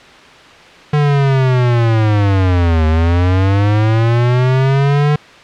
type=linear two-way sweep; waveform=square; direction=down then up; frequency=149.7 to 77.78 to 149.7 Hz; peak=-10 dBFS; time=0.93-5.16 s; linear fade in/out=5 ms; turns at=2.86 s; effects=white hiss -38 dBFS RMS until 5.43 s + low-pass 3000 Hz 12 dB/octave